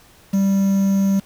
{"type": "tone with quantisation", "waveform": "triangle", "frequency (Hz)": 195.6, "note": "G3", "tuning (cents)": -4, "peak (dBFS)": -12, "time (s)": [0.33, 1.2], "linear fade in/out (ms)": 10, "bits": 6, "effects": ["pink hiss -50 dBFS RMS until 1.25 s"]}